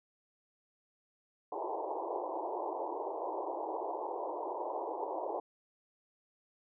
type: band-pass noise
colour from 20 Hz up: white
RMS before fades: -38 dBFS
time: 1.52-5.4 s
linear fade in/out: 2 ms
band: 320 to 1000 Hz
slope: 96 dB/octave
effects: none